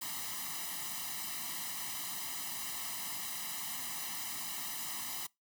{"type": "noise with comb filter", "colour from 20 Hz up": "white", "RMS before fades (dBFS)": -40, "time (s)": [0.01, 5.27], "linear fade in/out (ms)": 10, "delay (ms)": 1, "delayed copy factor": 0.95, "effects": ["noise-tail reverb RT60 0.2 s tail -24 dB re dry", "high-pass 150 Hz 12 dB/octave"]}